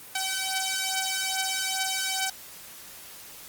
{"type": "beating tone pair", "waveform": "5% pulse", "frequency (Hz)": [763, 765.4], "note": ["G5", "G5"], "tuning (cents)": [-47, -42], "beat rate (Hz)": 2.4, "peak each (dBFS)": [-19, -17], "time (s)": [0.15, 2.3], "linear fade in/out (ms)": 5, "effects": ["white hiss -45 dBFS RMS until 3.48 s", "Opus 32 kbps"]}